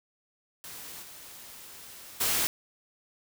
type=noise with level steps; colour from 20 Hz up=white; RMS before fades=-43 / -47 / -27 dBFS; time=0.64-2.47 s; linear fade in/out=0 ms; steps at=1.02 / 2.2 s; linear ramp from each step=10 ms; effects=none